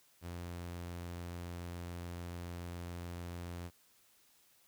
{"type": "tone", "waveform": "sawtooth", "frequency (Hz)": 87, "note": "F2", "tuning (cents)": -6, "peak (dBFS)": -38, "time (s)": [0.21, 3.71], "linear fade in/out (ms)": 50, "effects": ["white hiss -68 dBFS RMS until 4.67 s"]}